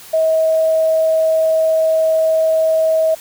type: tone with vibrato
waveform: sine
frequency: 640 Hz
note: D#5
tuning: 49 cents sharp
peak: -11 dBFS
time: 0.13-3.15 s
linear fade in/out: 10 ms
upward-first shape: triangle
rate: 20 Hz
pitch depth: 11 cents each way
effects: white hiss -38 dBFS RMS until 3.2 s

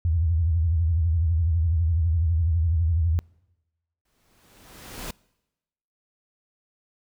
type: tone with vibrato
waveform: sine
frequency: 82.41 Hz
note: E2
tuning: in tune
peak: -19 dBFS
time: 0.05-3.19 s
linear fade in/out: 0 ms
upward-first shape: sine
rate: 12 Hz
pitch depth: 130 cents each way
type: noise with exponential growth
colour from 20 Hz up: pink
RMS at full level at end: -33 dBFS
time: 4.05-5.11 s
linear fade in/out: 5 ms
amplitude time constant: 230 ms
effects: noise-tail reverb RT60 1.0 s tail -25 dB re dry

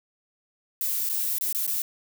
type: noise with dropouts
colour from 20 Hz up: violet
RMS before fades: -27 dBFS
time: 0.81-1.82 s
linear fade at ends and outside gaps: 1 ms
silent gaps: 1.09-1.097 / 1.384-1.41 / 1.527-1.548 / 1.666-1.676 s
effects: none

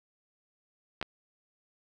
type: clicks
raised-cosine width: 0.3 ms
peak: -18 dBFS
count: 2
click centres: 1.014 / 1.027 s
effects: none

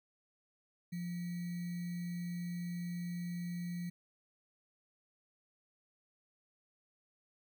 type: tone with sample-and-hold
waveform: sine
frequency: 174.61 Hz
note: F3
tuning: in tune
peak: -37 dBFS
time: 0.92-3.9 s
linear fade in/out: 10 ms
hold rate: 2100 Hz
effects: none

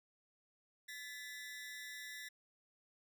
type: ring-modulated tone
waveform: sawtooth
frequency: 1864.7 Hz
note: A#6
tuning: in tune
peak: -40 dBFS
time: 0.88-2.29 s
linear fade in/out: 10 ms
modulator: 132 Hz
effects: none

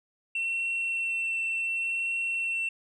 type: tone with vibrato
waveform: sine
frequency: 2704 Hz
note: E7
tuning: 43 cents sharp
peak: -25 dBFS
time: 0.35-2.69 s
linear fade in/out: 5 ms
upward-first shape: triangle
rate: 0.69 Hz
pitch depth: 11 cents each way
effects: tanh soft clip ceiling -25 dBFS

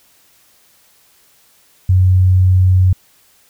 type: tone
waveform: sine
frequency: 92.5 Hz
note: F#2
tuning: in tune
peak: -7 dBFS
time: 1.89-2.93 s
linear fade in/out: 5 ms
effects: white hiss -52 dBFS RMS until 3.49 s

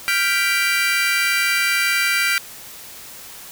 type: chord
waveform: 35% pulse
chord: G dominant seventh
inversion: third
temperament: equal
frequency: 1396.9 / 1568 / 1975.5 / 2349 Hz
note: F6 / G6 / B6 / D7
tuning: 0 / 0 / 0 / 0 cents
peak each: -21 / -23 / -22 / -18 dBFS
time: 0.08-2.38 s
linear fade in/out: 0 ms
effects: white hiss -38 dBFS RMS until 3.51 s

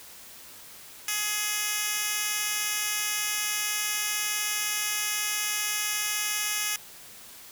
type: tone with high-pass filter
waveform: 10% pulse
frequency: 419.5 Hz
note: G#4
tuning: 17 cents sharp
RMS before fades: -29 dBFS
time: 1.08-6.76 s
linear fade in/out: 2 ms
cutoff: 3100 Hz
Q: 0.56
effects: white hiss -47 dBFS RMS until 7.51 s

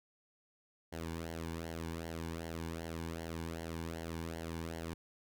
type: tone with flanger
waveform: sawtooth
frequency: 82.41 Hz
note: E2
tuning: in tune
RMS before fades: -42 dBFS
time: 0.92-4.94 s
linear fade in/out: 10 ms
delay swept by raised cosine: 0.8 to 1.59 ms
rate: 2.6 Hz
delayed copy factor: -0.7
effects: none

